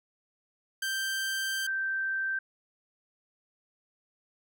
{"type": "tone pair in turn", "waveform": ["sawtooth", "sine"], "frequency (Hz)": [1568, 1561.7], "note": ["G6", "G6"], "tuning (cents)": [0, -7], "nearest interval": "unison", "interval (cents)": 7, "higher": "first", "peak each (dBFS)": [-26, -28], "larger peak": "first", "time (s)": [[0.82, 1.67], [1.67, 2.39]], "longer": "first", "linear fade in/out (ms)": 5, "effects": []}